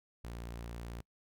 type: tone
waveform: sawtooth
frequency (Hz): 58.27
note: A#1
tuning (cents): 0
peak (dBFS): -38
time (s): 0.24-1.01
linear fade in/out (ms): 5
effects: noise-tail reverb RT60 0.1 s tail -25 dB re dry